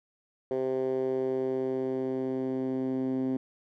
10% pulse tone with band-pass filter sweep, 130.81 Hz, C3, in tune, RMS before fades -30 dBFS, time 0.51-3.37 s, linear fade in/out 2 ms, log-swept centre 430 to 270 Hz, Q 3.4, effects none

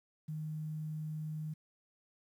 sine tone, 154.8 Hz, D#3, 9 cents flat, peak -37 dBFS, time 0.28-1.54 s, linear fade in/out 10 ms, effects 11-bit

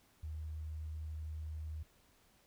sine tone, 77.8 Hz, D#2, in tune, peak -40 dBFS, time 0.23-1.83 s, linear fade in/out 5 ms, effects pink hiss -69 dBFS RMS until 2.46 s

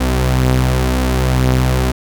sawtooth tone pair together, 63.4 / 127.8 Hz, B1 / C3, +46 / -40 cents, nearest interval octave, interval 1214 cents, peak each -10 / -12 dBFS, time 0-1.92 s, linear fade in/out 10 ms, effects none

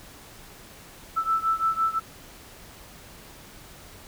sine beating tone pair, 1318.5 / 1324.4 Hz, E6 / E6, 0 / +8 cents, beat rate 5.9 Hz, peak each -24 / -26 dBFS, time 1.16-2 s, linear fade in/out 20 ms, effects pink hiss -47 dBFS RMS until 4.07 s

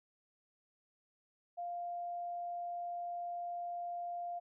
sine tone, 698.5 Hz, F5, in tune, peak -38 dBFS, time 1.57-4.4 s, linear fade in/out 20 ms, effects none

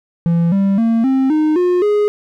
triangle tone with pitch steps, 169 / 196.39 / 228.2 / 265.2 / 308.2 / 358.1 / 416.1 Hz, E3 / G3 / A#3 / C4 / D#4 / F4 / G#4, +43 / +3 / -37 / +23 / -16 / +43 / +3 cents, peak -9 dBFS, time 0.26-2.08 s, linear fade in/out 0 ms, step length 260 ms, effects none

